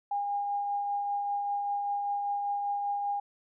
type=tone with tremolo; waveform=sine; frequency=811 Hz; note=G#5; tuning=41 cents flat; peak=-27 dBFS; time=0.11-3.2 s; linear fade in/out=5 ms; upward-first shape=triangle; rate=5.1 Hz; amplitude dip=30%; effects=none